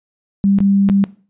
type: tone with dropouts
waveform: sine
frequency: 197.9 Hz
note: G3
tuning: 17 cents sharp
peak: -10 dBFS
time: 0.44-1.04 s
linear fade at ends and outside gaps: 0 ms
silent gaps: 0.587-0.604 / 0.889-0.898 s
effects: noise-tail reverb RT60 0.4 s tail -19 dB re dry + resampled to 8000 Hz